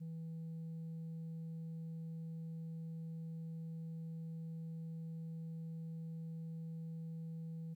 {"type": "tone", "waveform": "sine", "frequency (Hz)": 163.1, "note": "E3", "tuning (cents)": -18, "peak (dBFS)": -40, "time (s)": [0, 7.75], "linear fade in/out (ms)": 20, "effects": ["tanh soft clip ceiling -42 dBFS", "13-bit"]}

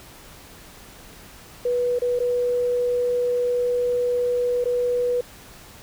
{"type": "tone with dropouts", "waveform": "sine", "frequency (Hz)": 489.4, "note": "B4", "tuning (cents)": -16, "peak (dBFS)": -19, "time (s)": [1.65, 5.21], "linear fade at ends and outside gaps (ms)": 5, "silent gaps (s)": [[1.989, 2.018], [2.191, 2.201], [4.642, 4.655]], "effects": ["pink hiss -45 dBFS RMS until 5.82 s"]}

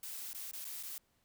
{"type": "noise with dropouts", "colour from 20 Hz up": "blue", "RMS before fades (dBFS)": -44, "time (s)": [0.03, 0.98], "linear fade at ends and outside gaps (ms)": 2, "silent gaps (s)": [[0.332, 0.347], [0.513, 0.533], [0.645, 0.65], [0.829, 0.833]], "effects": ["pink hiss -75 dBFS RMS until 1.24 s"]}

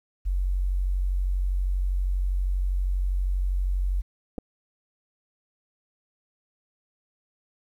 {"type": "tone", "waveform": "sine", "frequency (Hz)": 46.25, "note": "F#1", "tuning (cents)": 0, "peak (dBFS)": -22, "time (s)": [0.25, 4.02], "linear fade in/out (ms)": 20}
{"type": "clicks", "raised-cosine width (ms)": 2, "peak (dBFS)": -21, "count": 2, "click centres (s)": [4.381, 4.385]}
{"effects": ["10-bit"]}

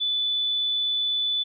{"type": "tone", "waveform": "sine", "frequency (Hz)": 3484, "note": "A7", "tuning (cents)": -18, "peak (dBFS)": -22, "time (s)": [0, 1.44], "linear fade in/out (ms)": 20, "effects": []}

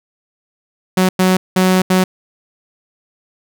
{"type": "tone bursts at uneven times", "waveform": "sawtooth", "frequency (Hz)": 185.6, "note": "F#3", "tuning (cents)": 6, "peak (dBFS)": -6, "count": 4, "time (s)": [[0.97, 1.09], [1.19, 1.37], [1.56, 1.82], [1.9, 2.04]], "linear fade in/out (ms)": 5, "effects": []}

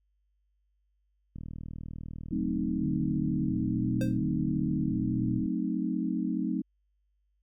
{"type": "click train", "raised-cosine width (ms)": 5, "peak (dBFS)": -29, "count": 165, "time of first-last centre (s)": [1.36, 5.46], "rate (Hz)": 40}
{"type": "chord", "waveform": "sine", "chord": "F# diminished seventh", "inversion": "none", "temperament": "equal", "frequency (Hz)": [185, 220, 261.6, 311.1], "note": ["F#3", "A3", "C4", "Eb4"], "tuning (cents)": [0, 0, 0, 0], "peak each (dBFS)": -33, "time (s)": [2.31, 6.62], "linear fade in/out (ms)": 10}
{"type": "tone with vibrato", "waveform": "sine", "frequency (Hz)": 133.6, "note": "C3", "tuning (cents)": 36, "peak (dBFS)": -32, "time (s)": [2.79, 5.42], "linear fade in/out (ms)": 50, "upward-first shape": "square", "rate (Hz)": 0.71, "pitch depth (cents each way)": 170}
{"type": "tone with exponential decay", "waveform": "square", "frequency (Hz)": 523.3, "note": "C5", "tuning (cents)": 0, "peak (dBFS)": -32, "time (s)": [4.01, 4.18], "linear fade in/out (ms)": 2, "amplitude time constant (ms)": 36}
{"effects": ["added 50 Hz sine -70 dBFS peak until 7.42 s"]}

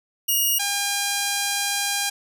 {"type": "tone pair in turn", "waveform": "5% pulse", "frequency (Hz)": [2872, 805.9], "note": ["F7", "G5"], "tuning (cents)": [48, 48], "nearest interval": "octave + minor seventh", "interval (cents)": 2200, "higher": "first", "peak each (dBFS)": -10, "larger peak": "neither", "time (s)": [[0.28, 0.59], [0.59, 2.1]], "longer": "second", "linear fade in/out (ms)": 10, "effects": []}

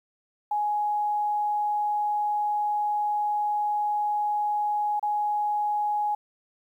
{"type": "tone with dropouts", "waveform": "sine", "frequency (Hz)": 835, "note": "G#5", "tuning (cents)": 9, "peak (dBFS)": -23, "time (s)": [0.51, 6.15], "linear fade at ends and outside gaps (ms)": 5, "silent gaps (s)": [4.996, 5.027], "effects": ["10-bit"]}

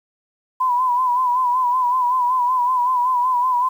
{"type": "tone with vibrato", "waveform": "sine", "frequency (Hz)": 998, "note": "B5", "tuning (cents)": 18, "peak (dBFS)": -15, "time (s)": [0.6, 3.69], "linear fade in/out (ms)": 10, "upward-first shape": "sine", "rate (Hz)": 5.3, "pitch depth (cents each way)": 60, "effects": ["8-bit"]}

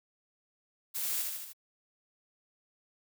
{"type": "noise with echo", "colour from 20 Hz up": "blue", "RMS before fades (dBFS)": -35, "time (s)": [0.94, 1.23], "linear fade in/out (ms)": 20, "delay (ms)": 76, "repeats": 4, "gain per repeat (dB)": -3, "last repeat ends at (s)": 1.534, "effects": []}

